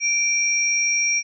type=tone pair together; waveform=sine; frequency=2352 / 5649 Hz; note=D7 / F8; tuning=+2 / +19 cents; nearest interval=octave + minor third; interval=1517 cents; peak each=-20 / -21 dBFS; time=0-1.23 s; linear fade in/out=50 ms; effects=none